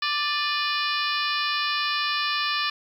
harmonic tone with a mistuned harmonic, 587.3 Hz, D5, in tune, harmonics 2 / 3 / 4 / 5 / 6 / 7 / 8 / 9, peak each -28 / -30 / -31 / -32 / -33 / -33 / -34 / -35 dBFS, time 0.02-2.7 s, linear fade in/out 5 ms, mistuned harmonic 4, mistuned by +67 cents, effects 9-bit

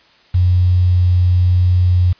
sine tone with quantisation, 89.9 Hz, F#2, 49 cents flat, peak -9 dBFS, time 0.34-2.13 s, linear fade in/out 10 ms, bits 6, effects white hiss -50 dBFS RMS until 2.19 s + resampled to 11025 Hz

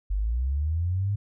sine linear sweep, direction up, 45.9 to 103.83 Hz, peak -23 dBFS, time 0.1-1.16 s, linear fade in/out 10 ms, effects none

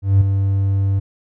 triangle tone with ADSR envelope, 98 Hz, G2, in tune, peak -4 dBFS, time 0.02-1 s, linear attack 190 ms, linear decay 8 ms, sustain -8 dB, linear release 15 ms, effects tanh soft clip ceiling -3 dBFS

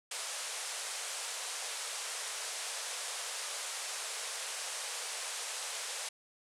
white band-pass noise, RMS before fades -40 dBFS, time 0.11-6.09 s, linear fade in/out 5 ms, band 450 to 10000 Hz, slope 48 dB/octave, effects none

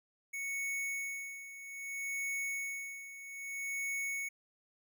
square tone with tremolo, 2217 Hz, C#7, in tune, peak -35 dBFS, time 0.33-4.29 s, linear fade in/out 10 ms, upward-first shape sine, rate 0.62 Hz, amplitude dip 75%, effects none

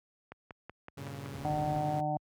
click train, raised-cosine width 0.5 ms, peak -29 dBFS, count 6, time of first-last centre 0.32-1.26 s, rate 5.32 Hz
sawtooth chord, G diminished, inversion none, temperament equal with one note detuned, 98 / 116.54 / 139.23 Hz, G2 / Bb2 / Db3, 0 / 0 / +8 cents, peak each -42 / -43 / -38 dBFS, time 0.97-2.01 s, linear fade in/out 10 ms
brown noise, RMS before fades -43 dBFS, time 1.33-1.79 s, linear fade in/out 5 ms
harmonic tone, 150.7 Hz, D3, 45 cents sharp, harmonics 1 / 2 / 4 / 5 / 6, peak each -35 / -39 / -37 / -32 / -45 dBFS, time 1.45-2.17 s, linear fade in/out 0 ms
effects high-pass 60 Hz 12 dB/octave

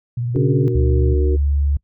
sine tone with vibrato, 120.2 Hz, B2, 46 cents flat, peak -19 dBFS, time 0.17-1.14 s, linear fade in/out 5 ms, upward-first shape square, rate 19 Hz, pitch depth 48 cents each way
sine chord, D augmented, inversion none, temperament equal, 293.7 / 370 / 466.2 Hz, D4 / F#4 / A#4, 0 / 0 / 0 cents, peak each -27 / -21 / -27 dBFS, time 0.34-1.37 s, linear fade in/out 20 ms
harmonic tone, 139.7 Hz, C#3, 14 cents sharp, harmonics 1 / 2 / 3, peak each -16 / -22 / -26 dBFS, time 0.36-0.68 s, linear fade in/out 0 ms
sine tone, 71.3 Hz, C#2, 49 cents sharp, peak -14 dBFS, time 0.75-1.77 s, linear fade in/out 5 ms
effects noise-tail reverb RT60 0.1 s tail -25 dB re dry

